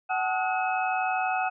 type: tone cluster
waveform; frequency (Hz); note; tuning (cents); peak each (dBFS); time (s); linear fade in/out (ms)
sine; 748 / 860 / 1266 / 1455 / 2568; F#5 / A5 / D#6 / F#6 / E7; +19 / -40 / +30 / -29 / -46; -26 / -35 / -35 / -33 / -33; 0.09-1.5; 20
effects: none